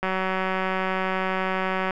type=click train; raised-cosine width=0.5 ms; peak=-11 dBFS; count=354; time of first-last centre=0.03-1.908 s; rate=188 Hz; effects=none